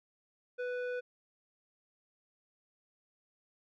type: tone with low-pass filter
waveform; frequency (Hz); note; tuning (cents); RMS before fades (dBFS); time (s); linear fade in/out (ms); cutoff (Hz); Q
square; 494.9; B4; +4; -37; 0.58-1.01; 20; 1800; 1.2
effects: none